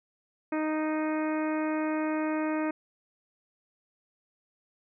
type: harmonic tone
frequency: 310.2 Hz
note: D#4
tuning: 5 cents flat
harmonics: 1 / 2 / 3 / 4 / 5 / 6 / 7 / 8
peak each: -28 / -34 / -38 / -40 / -42 / -44 / -45 / -46 dBFS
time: 0.52-2.71 s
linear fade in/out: 5 ms
effects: none